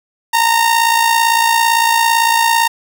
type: tone with amplitude modulation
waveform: sawtooth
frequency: 921 Hz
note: A#5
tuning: 21 cents flat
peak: -4 dBFS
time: 0.33-2.68 s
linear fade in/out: 10 ms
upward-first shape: sine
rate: 57.8 Hz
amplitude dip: 55%
effects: 7-bit